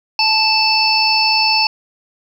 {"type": "harmonic tone with a mistuned harmonic", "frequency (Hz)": 879, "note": "A5", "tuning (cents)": -2, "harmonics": [1, 3, 5, 6], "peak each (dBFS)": [-17, -17, -17, -17], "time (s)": [0.19, 1.67], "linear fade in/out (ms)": 2, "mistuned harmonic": 5, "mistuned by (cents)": 30, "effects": ["7-bit"]}